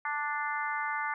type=harmonic tone with a mistuned harmonic; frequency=293.7 Hz; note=D4; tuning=in tune; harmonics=3 / 4 / 5 / 6 / 7; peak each=-35 / -36 / -37 / -38 / -38 dBFS; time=0.05-1.14 s; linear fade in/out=2 ms; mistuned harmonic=7; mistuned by=+17 cents; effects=none